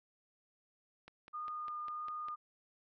click train, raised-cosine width 0.3 ms, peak -36 dBFS, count 7, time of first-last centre 1.08-2.285 s, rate 4.98 Hz
sine tone with vibrato, 1220 Hz, D#6, 34 cents flat, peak -39 dBFS, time 1.33-2.36 s, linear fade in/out 20 ms, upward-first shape sine, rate 1.6 Hz, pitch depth 9 cents each way
effects none

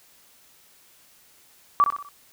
sine tone with echo, 1153 Hz, D6, 32 cents flat, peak -13 dBFS, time 1.8-1.84 s, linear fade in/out 0 ms, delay 62 ms, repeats 4, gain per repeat -7 dB, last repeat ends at 2.088 s, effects white hiss -56 dBFS RMS until 2.32 s

